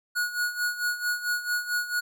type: tone with tremolo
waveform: square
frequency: 1454 Hz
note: F#6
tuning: 31 cents flat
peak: -24 dBFS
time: 0.15-2.01 s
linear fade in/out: 20 ms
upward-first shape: sine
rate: 4.5 Hz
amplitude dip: 75%
effects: none